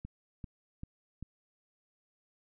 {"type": "click train", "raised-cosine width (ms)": 5, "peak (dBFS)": -29, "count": 4, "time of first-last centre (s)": [0.05, 1.226], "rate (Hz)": 2.55, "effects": []}